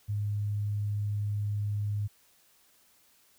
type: tone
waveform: sine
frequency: 103.4 Hz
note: G#2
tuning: 7 cents flat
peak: -28 dBFS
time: 0.08-2.08 s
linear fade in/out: 20 ms
effects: white hiss -64 dBFS RMS until 3.38 s